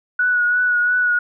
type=tone with vibrato; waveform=sine; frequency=1466 Hz; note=F#6; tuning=16 cents flat; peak=-14 dBFS; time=0.19-1.19 s; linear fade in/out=5 ms; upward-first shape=triangle; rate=2.9 Hz; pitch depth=28 cents each way; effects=none